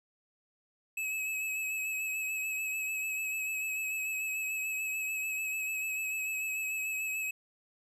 square tone with vibrato, 2576 Hz, E7, 41 cents flat, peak -33 dBFS, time 0.97-7.31 s, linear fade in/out 5 ms, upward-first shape sine, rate 6.8 Hz, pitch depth 27 cents each way, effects none

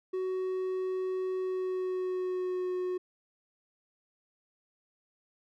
triangle tone with pitch glide, 373.1 to 364.8 Hz, F#4 to F#4, +14 to -24 cents, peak -28 dBFS, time 0.13-2.98 s, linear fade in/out 10 ms, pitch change -38 cents, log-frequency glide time 1.38-2.74 s, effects none

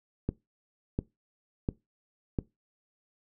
click train, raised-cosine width 3 ms, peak -15 dBFS, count 4, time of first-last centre 0.29-2.388 s, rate 1.43 Hz, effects noise-tail reverb RT60 0.2 s tail -20 dB re dry

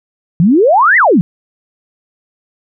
sine exponential two-way sweep, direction up then down, 155.6 to 2079 to 155.6 Hz, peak -5 dBFS, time 0.4-1.21 s, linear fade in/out 0 ms, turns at 0.97 s, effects none

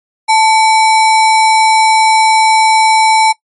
sine tone with sample-and-hold, 880 Hz, A5, in tune, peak -5 dBFS, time 0.28-3.33 s, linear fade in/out 20 ms, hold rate 3150 Hz, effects noise-tail reverb RT60 0.1 s tail -19 dB re dry + MP3 48 kbps

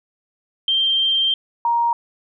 sine tone pair in turn, 3158 / 938.9 Hz, G7 / A#5, +12 / +12 cents, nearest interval octave + major sixth, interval 2100 cents, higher first, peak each -15 / -15 dBFS, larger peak neither, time 0.68-1.34 / 1.65-1.93 s, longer first, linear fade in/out 2 ms, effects none

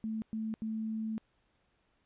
sine tone bursts at uneven times, 220 Hz, A3, in tune, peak -33 dBFS, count 3, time 0.04-0.22 / 0.33-0.54 / 0.62-1.18 s, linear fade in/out 0 ms, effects pink hiss -74 dBFS RMS until 2.05 s + resampled to 8000 Hz

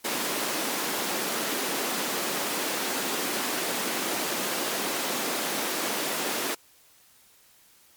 pink high-pass noise, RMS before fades -29 dBFS, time 0.04-6.55 s, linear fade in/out 10 ms, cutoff 230 Hz, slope 24 dB/octave, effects white hiss -58 dBFS RMS until 7.96 s + MP3 96 kbps

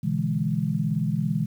sine chord, E dominant seventh, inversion second, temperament equal, 123.47 / 146.83 / 164.81 / 207.7 Hz, B2 / D3 / E3 / G#3, 0 / 0 / 0 / 0 cents, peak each -30 / -28 / -26 / -28 dBFS, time 0.03-1.46 s, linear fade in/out 10 ms, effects 9-bit

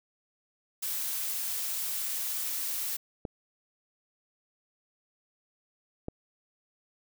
blue noise, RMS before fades -33 dBFS, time 0.82-2.97 s, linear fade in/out 10 ms
clicks, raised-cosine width 2 ms, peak -21 dBFS, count 2, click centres 3.252 / 6.084 s
effects none

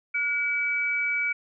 sine tone pair together, 1442 / 2289 Hz, F#6 / D7, -45 / -45 cents, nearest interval minor sixth, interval 800 cents, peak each -31 / -24 dBFS, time 0.14-1.33 s, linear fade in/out 10 ms, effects none

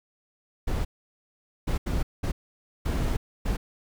brown noise bursts at uneven times, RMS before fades -26 dBFS, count 6, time 0.67-0.85 / 1.67-1.78 / 1.86-2.03 / 2.23-2.32 / 2.85-3.17 / 3.45-3.57 s, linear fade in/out 10 ms, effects none

